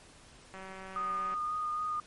click train, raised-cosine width 0.5 ms, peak -31 dBFS, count 153, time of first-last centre 0.54-1.34 s, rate 190 Hz
sine tone with vibrato, 1230 Hz, D#6, 20 cents flat, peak -31 dBFS, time 0.96-2 s, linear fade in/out 2 ms, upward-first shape sine, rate 3.7 Hz, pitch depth 15 cents each way
effects pink hiss -56 dBFS RMS until 2.06 s + MP3 48 kbps

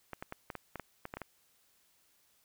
clicks, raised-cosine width 0.5 ms, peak -25 dBFS, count 11, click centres 0.133 / 0.225 / 0.324 / 0.502 / 0.553 / 0.757 / 0.797 / 1.054 / 1.139 / 1.17 / 1.217 s, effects white hiss -70 dBFS RMS until 2.44 s

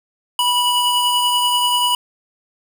square tone pair together, 977.9 / 2944 Hz, B5 / F#7, -17 / -9 cents, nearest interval octave + perfect fifth, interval 1908 cents, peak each -18 dBFS, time 0.39-1.95 s, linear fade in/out 2 ms, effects none

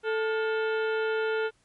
harmonic tone with a mistuned harmonic, 440 Hz, A4, in tune, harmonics 1 / 2 / 3 / 4 / 5 / 6 / 7 / 8 / 9, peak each -26 / -37 / -32 / -43 / -45 / -43 / -45 / -50 / -52 dBFS, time 0.03-1.51 s, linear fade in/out 50 ms, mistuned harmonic 3, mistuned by +130 cents, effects pink hiss -67 dBFS RMS until 1.64 s + MP3 48 kbps

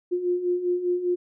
sine beating tone pair, 352.4 / 357.4 Hz, F4 / F4, +16 / +40 cents, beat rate 5 Hz, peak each -29 / -23 dBFS, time 0.11-1.16 s, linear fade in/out 20 ms, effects none

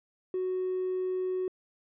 triangle tone, 370 Hz, F#4, in tune, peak -25 dBFS, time 0.34-1.48 s, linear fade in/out 2 ms, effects tanh soft clip ceiling -25 dBFS + resampled to 8000 Hz

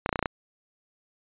clicks, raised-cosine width 0.5 ms, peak -10 dBFS, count 7, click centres 0.061 / 0.092 / 0.128 / 0.158 / 0.192 / 0.227 / 0.258 s, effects resampled to 8000 Hz

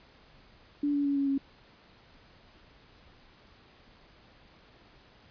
sine tone with pitch steps, 289.5 / 285.7 / 281.9 / 278.2 / 274.5 Hz, D4 / D4 / C#4 / C#4 / C#4, -25 / -48 / +29 / +6 / -17 cents, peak -25 dBFS, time 0.83-1.38 s, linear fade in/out 5 ms, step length 110 ms, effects pink hiss -58 dBFS RMS until 5.3 s + resampled to 11025 Hz

